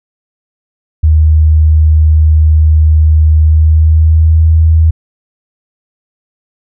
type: tone with pitch glide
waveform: sine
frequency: 77.78 to 80.15 Hz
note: D#2 to E2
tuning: 0 to -48 cents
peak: -3 dBFS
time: 1.03-4.91 s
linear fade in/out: 10 ms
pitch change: +52 cents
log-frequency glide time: 3.4-4.44 s
effects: none